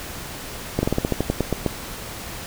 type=slowing click train; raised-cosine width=2 ms; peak=-6 dBFS; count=12; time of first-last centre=0.79-1.663 s; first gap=40 ms; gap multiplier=1.13; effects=pink hiss -34 dBFS RMS until 2.46 s